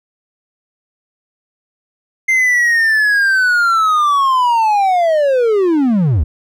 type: linear sweep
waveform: triangle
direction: down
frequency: 2095 to 61.74 Hz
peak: -8 dBFS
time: 2.28-6.24 s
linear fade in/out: 10 ms
effects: none